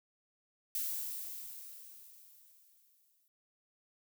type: noise with exponential decay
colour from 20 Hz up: violet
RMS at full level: -35 dBFS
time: 0.75-3.28 s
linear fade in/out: 1 ms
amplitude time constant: 550 ms
effects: none